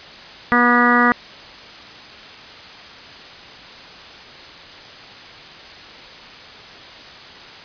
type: harmonic tone with a mistuned harmonic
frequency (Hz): 242.4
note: B3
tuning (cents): -32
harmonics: 1 / 2 / 3 / 4 / 5 / 6 / 7 / 8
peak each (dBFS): -17 / -23 / -23 / -22 / -17 / -21 / -22 / -19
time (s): 0.52-1.12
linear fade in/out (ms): 0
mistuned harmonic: 7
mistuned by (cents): -17
effects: white hiss -38 dBFS RMS until 7.64 s + resampled to 11025 Hz